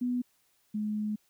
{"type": "tone pair in turn", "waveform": "sine", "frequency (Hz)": [246.9, 211.8], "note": ["B3", "G#3"], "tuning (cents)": [0, 34], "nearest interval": "minor third", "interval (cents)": 266, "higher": "first", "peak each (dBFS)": [-27, -29], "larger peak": "first", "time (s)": [[0.01, 0.22], [0.74, 1.16]], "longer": "second", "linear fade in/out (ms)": 10, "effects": ["white hiss -70 dBFS RMS until 1.29 s"]}